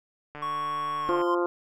click train, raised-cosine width 0.5 ms, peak -25 dBFS, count 129, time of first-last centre 0.35-1.215 s, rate 148 Hz
triangle tone with pitch glide, 1109 to 1040.7 Hz, C#6 to C6, 0 to -10 cents, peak -26 dBFS, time 0.42-1.35 s, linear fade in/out 5 ms, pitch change -110 cents, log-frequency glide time 0.99-1.24 s
harmonic tone, 174.61 Hz, F3, in tune, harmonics 2 / 3 / 4 / 5 / 6 / 7 / 8, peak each -25 / -30 / -37 / -37 / -32 / -38 / -37 dBFS, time 1.09-1.46 s, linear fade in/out 0 ms
effects none

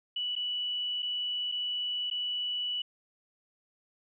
sine tone with dropouts, 2955 Hz, F#7, 3 cents flat, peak -30 dBFS, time 0.16-2.82 s, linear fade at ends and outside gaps 5 ms, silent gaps 0.354-0.362 / 1.023-1.027 / 1.517-1.521 / 2.101-2.111 s, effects none

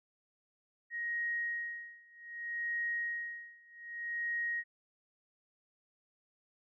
sine tone with tremolo, 1881 Hz, A#6, 15 cents sharp, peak -32 dBFS, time 0.9-4.64 s, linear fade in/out 50 ms, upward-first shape sine, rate 0.64 Hz, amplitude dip 95%, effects none

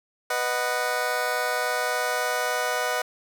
20% pulse chord, B major, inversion none, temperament just, 493.9 / 617.4 / 740.8 Hz, B4 / D#5 / F#5, 0 / -14 / +2 cents, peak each -24 dBFS, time 0.3-3.02 s, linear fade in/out 5 ms, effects none

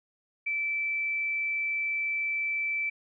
sine tone, 2323 Hz, D7, 20 cents flat, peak -27 dBFS, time 0.46-2.9 s, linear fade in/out 10 ms, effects none

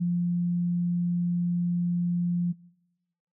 sine tone, 174.6 Hz, F3, in tune, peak -23 dBFS, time 0-2.53 s, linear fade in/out 20 ms, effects noise-tail reverb RT60 1.0 s tail -24 dB re dry

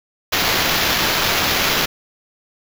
violet noise with sample-and-hold, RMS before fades -18 dBFS, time 0.32-1.86 s, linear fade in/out 10 ms, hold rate 8820 Hz, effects none

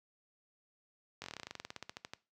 slowing click train, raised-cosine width 0.2 ms, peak -25 dBFS, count 21, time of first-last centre 1.22-2.135 s, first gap 20 ms, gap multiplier 1.08, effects noise-tail reverb RT60 0.3 s tail -20 dB re dry + high-pass 80 Hz 12 dB/octave

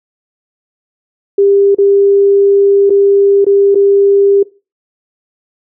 sine tone with dropouts, 398.7 Hz, G4, 29 cents sharp, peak -5 dBFS, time 1.38-4.43 s, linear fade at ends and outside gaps 5 ms, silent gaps 1.748-1.784 / 2.897-2.903 / 3.446-3.465 / 3.747-3.754 s, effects noise-tail reverb RT60 0.3 s tail -20 dB re dry

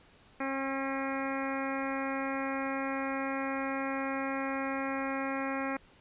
harmonic tone with a mistuned harmonic, 270.2 Hz, C#4, 44 cents flat, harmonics 1 / 2 / 3 / 4 / 5 / 6 / 7 / 8 / 9, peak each -35 / -38 / -40 / -41 / -42 / -43 / -43 / -44 / -45 dBFS, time 0.4-5.77 s, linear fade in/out 5 ms, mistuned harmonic 7, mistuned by +15 cents, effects pink hiss -60 dBFS RMS until 6 s + resampled to 8000 Hz

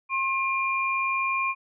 sine tone pair together, 1069.1 / 2400 Hz, C6 / D7, +37 / +37 cents, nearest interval octave + major second, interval 1400 cents, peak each -26 dBFS, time 0.09-1.55 s, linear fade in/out 50 ms, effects none

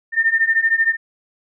sine beating tone pair, 1801 / 1814 Hz, A6 / A#6, +40 / -48 cents, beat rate 13 Hz, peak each -18 / -16 dBFS, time 0.12-0.97 s, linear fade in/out 50 ms, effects none

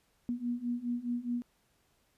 sine beating tone pair, 238.5 / 243.3 Hz, A#3 / B3, +40 / -26 cents, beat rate 4.8 Hz, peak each -36 / -34 dBFS, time 0.29-1.42 s, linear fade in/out 0 ms, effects pink hiss -72 dBFS RMS until 2.17 s + resampled to 32000 Hz

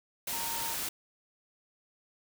sine tone in noise, 922 Hz, A#5, 19 cents flat, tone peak -39 dBFS, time 0.33-0.74 s, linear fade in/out 5 ms, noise white, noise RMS -35 dBFS, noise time 0.27-0.89 s, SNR -7 dB, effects none

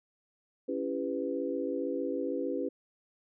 sine chord, C# half-diminished seventh, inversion none, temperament just, 277.2 / 332.6 / 399.1 / 498.9 Hz, C#4 / E4 / G4 / B4, 0 / +16 / +31 / +17 cents, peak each -35 / -37 / -37 / -35 dBFS, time 0.68-2.69 s, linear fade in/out 10 ms, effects none

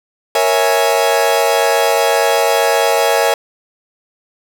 40% pulse chord, A# half-diminished seventh, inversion none, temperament equal, 466.2 / 554.4 / 659.3 / 830.6 Hz, A#4 / C#5 / E5 / G#5, 0 / 0 / 0 / 0 cents, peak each -16 dBFS, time 0.35-3.34 s, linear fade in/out 2 ms, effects none

